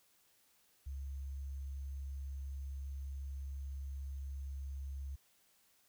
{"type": "tone with sample-and-hold", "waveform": "sine", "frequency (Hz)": 68.6, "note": "C#2", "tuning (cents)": -17, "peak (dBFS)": -40, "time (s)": [0.86, 5.16], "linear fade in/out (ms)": 10, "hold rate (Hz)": 6300, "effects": ["white hiss -71 dBFS RMS until 5.88 s"]}